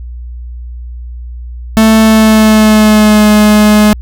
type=tone with pitch glide; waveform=45% pulse; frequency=220.6 to 211.2 Hz; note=A3 to G#3; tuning=+5 to +29 cents; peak=-3 dBFS; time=1.77-3.93 s; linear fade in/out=0 ms; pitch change=-76 cents; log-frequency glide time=2.01-3.29 s; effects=added 60 Hz sine -21 dBFS peak until 4.01 s